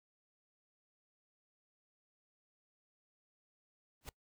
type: noise with exponential growth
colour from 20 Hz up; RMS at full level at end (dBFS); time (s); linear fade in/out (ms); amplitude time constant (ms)
pink; -42; 4.01-4.09; 1; 16
effects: noise-tail reverb RT60 0.1 s tail -23 dB re dry